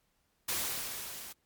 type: noise with level ramp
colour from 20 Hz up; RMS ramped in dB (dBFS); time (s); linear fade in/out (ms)
white; -32 to -46; 0.48-1.33; 10
effects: pink hiss -75 dBFS RMS until 1.45 s + MP3 96 kbps